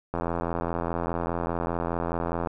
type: click train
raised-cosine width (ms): 1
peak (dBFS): -14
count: 199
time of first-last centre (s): 0.14-2.472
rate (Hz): 84.9
effects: none